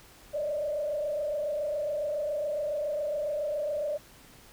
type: tone with frequency modulation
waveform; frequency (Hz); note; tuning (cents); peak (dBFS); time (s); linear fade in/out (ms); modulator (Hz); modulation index
sine; 594; D5; +20; -28; 0.33-3.98; 20; 27.2; 0.99
effects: pink hiss -54 dBFS RMS until 4.52 s